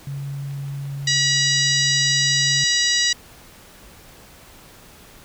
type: tone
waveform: sine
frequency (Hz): 139.6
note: C#3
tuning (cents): +13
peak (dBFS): -26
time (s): 0.07-2.64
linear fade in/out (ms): 2
type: click train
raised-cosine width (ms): 0.3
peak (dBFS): -31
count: 6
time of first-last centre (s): 0.51-1.372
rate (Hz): 5.8
type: harmonic tone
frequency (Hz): 965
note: B5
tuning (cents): -40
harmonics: 2 / 3 / 4 / 5 / 6 / 7 / 8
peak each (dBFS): -23 / -26 / -22 / -22 / -24 / -30 / -30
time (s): 1.07-3.13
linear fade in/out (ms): 5
effects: pink hiss -46 dBFS RMS until 5.24 s